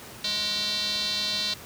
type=tone with band-pass filter; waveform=square; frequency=209.1 Hz; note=G#3; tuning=12 cents sharp; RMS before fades=-28 dBFS; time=0.24-1.54 s; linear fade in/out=5 ms; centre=4100 Hz; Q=6.3; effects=pink hiss -43 dBFS RMS until 1.65 s + high-pass 80 Hz 12 dB/octave